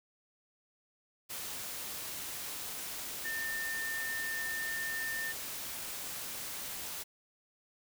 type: tone in noise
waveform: sine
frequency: 1800 Hz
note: A6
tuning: 39 cents sharp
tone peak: -35 dBFS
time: 3.24-5.33 s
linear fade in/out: 20 ms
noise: white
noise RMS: -41 dBFS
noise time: 1.29-7.04 s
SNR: +3 dB
effects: none